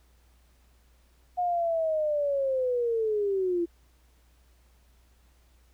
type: linear sweep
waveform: sine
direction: down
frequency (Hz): 723 to 336.2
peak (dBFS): -24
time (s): 1.37-3.66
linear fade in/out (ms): 20
effects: added 60 Hz sine -59 dBFS peak until 5.73 s + pink hiss -67 dBFS RMS until 5.73 s